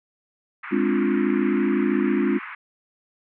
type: band-pass noise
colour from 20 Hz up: white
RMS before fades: -36 dBFS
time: 0.63-2.55 s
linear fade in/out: 5 ms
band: 980 to 2300 Hz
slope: 48 dB/octave
type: chord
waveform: sine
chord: D half-diminished seventh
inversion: second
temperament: equal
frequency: 207.7 / 261.6 / 293.7 / 349.2 Hz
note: Ab3 / C4 / D4 / F4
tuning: 0 / 0 / 0 / 0 cents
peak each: -24 dBFS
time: 0.71-2.39 s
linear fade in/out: 20 ms
effects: none